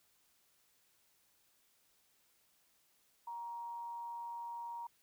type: tone with amplitude modulation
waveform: sine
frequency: 941 Hz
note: A#5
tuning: 16 cents sharp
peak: -40 dBFS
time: 3.27-4.87 s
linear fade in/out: 5 ms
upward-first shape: sine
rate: 184 Hz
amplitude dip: 30%
effects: white hiss -73 dBFS RMS until 5.02 s